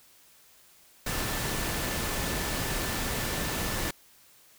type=tone in noise; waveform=sine; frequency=1760 Hz; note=A6; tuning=in tune; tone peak=-42 dBFS; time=1.06-3.91 s; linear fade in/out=5 ms; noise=pink; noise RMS=-31 dBFS; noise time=1.06-3.91 s; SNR=-14 dB; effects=white hiss -58 dBFS RMS until 4.58 s